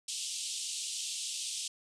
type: band-pass noise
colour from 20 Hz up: white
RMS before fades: -38 dBFS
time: 0.08-1.68 s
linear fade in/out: 5 ms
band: 2800 to 9100 Hz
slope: 48 dB/octave
effects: none